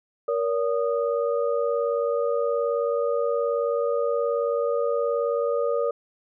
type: tone cluster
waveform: sine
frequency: 470.2 / 569 / 1233 Hz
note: A#4 / C#5 / D#6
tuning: +15 / +45 / -16 cents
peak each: -24 / -25 / -32 dBFS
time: 0.28-5.91 s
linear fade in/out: 5 ms
effects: none